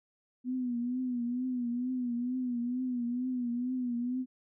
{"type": "tone with vibrato", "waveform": "sine", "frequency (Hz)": 246.9, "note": "B3", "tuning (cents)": 0, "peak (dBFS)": -30, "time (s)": [0.44, 4.26], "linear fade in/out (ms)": 50, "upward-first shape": "triangle", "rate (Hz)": 2.2, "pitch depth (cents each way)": 82, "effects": []}